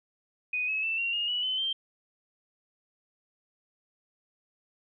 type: tone with pitch steps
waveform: sine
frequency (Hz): 2489 / 2574 / 2661 / 2752 / 2846 / 2943 / 3043 / 3147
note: D#7 / E7 / E7 / F7 / F7 / F#7 / F#7 / G7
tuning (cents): 0 / -42 / +16 / -26 / +32 / -10 / +48 / +6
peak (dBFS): -27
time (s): 0.53-1.73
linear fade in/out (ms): 5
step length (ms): 150
effects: none